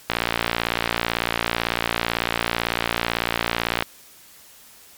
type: click train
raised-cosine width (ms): 0.3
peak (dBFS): -3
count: 217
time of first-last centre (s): 0.1-3.824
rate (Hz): 58
effects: white hiss -48 dBFS RMS until 4.97 s + MP3 96 kbps